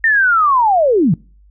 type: linear sweep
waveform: sine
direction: down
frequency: 1840 to 133.4 Hz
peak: -9 dBFS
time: 0.04-1.14 s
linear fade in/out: 2 ms
effects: noise-tail reverb RT60 0.4 s tail -26 dB re dry + added 50 Hz sine -44 dBFS peak until 1.5 s